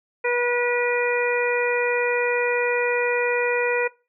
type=harmonic tone; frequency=485.2 Hz; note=B4; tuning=31 cents flat; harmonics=1 / 2 / 3 / 4 / 5; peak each=-22 / -29 / -30 / -28 / -27 dBFS; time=0.24-3.88 s; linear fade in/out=10 ms; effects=noise-tail reverb RT60 0.3 s tail -21 dB re dry